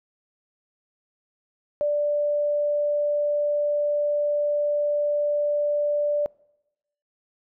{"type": "tone", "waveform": "sine", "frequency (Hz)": 587.3, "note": "D5", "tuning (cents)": 0, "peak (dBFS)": -20, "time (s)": [1.81, 6.26], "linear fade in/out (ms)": 0, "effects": ["noise-tail reverb RT60 0.9 s tail -24 dB re dry"]}